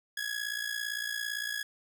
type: tone with amplitude modulation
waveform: sawtooth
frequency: 1675 Hz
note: G#6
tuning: 14 cents sharp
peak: -26 dBFS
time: 0.17-1.63 s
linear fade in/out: 5 ms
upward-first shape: sine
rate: 57.7 Hz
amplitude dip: 75%
effects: none